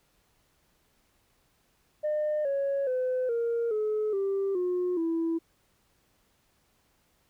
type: tone with pitch steps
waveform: sine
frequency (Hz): 605 / 554.8 / 508.7 / 466.5 / 427.8 / 392.3 / 359.7 / 329.9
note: D#5 / C#5 / C5 / A#4 / A4 / G4 / F#4 / E4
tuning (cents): -49 / +1 / -49 / +1 / -49 / +1 / -49 / +1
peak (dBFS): -24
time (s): 2.03-5.39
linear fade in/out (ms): 20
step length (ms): 420
effects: tanh soft clip ceiling -23 dBFS + pink hiss -69 dBFS RMS until 7.29 s